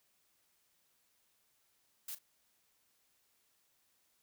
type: noise with echo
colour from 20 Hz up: blue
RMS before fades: -43 dBFS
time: 2.08-2.15 s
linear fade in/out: 5 ms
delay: 38 ms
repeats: 1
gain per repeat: -15 dB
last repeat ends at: 2.188 s
effects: white hiss -75 dBFS RMS until 4.22 s